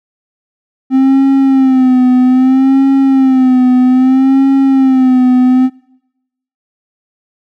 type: tone with vibrato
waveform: triangle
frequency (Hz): 261.6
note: C4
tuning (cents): 0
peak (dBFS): -3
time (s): 0.9-5.7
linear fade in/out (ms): 50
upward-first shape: sine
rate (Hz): 0.62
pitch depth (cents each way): 64
effects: noise-tail reverb RT60 0.9 s tail -24 dB re dry